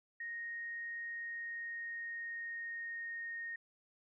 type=tone with pitch glide; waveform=sine; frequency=1864.7 to 1852.9 Hz; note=A#6 to A#6; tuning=0 to -11 cents; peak=-40 dBFS; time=0.2-3.56 s; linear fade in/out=5 ms; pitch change=-11 cents; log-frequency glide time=0.98-3.4 s; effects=none